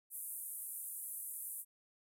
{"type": "band-pass noise", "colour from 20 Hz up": "pink", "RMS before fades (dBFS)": -45, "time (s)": [0.1, 1.65], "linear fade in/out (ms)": 50, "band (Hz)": [9200, 14000], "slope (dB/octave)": 48, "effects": []}